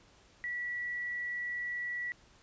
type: tone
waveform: sine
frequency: 1945 Hz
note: B6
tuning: 27 cents flat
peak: -34 dBFS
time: 0.44-2.12 s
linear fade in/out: 0 ms
effects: pink hiss -62 dBFS RMS until 2.42 s + resampled to 16000 Hz